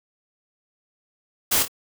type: noise with echo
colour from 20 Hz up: white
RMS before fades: -20 dBFS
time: 1.51-1.63 s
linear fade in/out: 10 ms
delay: 26 ms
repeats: 2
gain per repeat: -8 dB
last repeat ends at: 1.682 s
effects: none